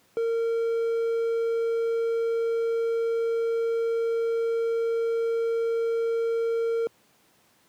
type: tone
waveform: triangle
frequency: 459.4 Hz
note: A#4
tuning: 25 cents flat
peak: -21 dBFS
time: 0.17-6.87 s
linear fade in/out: 0 ms
effects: pink hiss -62 dBFS RMS until 7.68 s + high-pass 150 Hz 12 dB/octave